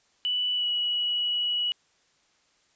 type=tone with pitch glide; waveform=sine; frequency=2967 to 2928 Hz; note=F#7 to F#7; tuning=+4 to -19 cents; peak=-24 dBFS; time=0.25-1.72 s; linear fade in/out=0 ms; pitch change=-23 cents; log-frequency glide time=0.55-0.66 s; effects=white hiss -66 dBFS RMS until 2.75 s + resampled to 16000 Hz